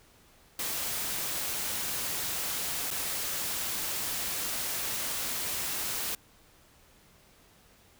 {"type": "noise with dropouts", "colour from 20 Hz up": "white", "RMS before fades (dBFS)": -33, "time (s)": [0.59, 6.15], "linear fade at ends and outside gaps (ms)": 2, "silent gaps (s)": [2.905, 2.911], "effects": ["pink hiss -60 dBFS RMS until 7.99 s"]}